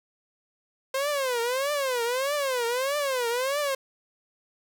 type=tone with vibrato; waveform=sawtooth; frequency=523.3 Hz; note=C5; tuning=in tune; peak=-21 dBFS; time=0.94-3.75 s; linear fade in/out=5 ms; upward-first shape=triangle; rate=1.6 Hz; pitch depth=230 cents each way; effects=none